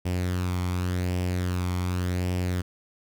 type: tone with flanger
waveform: sawtooth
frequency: 90.2 Hz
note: F#2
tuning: 44 cents flat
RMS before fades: -27 dBFS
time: 0.05-2.62 s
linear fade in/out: 10 ms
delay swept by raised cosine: 0.37 to 0.91 ms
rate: 0.88 Hz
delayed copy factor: +0.5
effects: none